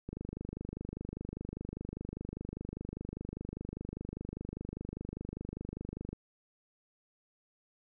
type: click train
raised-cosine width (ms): 3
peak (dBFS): -27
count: 152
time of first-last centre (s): 0.09-6.13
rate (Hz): 25
effects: none